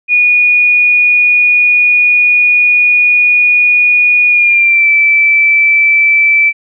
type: tone with pitch glide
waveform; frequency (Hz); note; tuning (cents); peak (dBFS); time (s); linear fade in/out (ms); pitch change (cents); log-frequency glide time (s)
sine; 2454 to 2322; D#7 to D7; -25 to -20; -5; 0.08-6.53; 50; -95; 4.28-4.89
effects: none